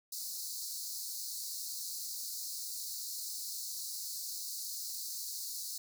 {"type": "high-pass noise", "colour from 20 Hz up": "pink", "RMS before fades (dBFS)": -41, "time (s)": [0.12, 5.78], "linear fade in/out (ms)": 5, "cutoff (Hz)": 4100, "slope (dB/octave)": 96, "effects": []}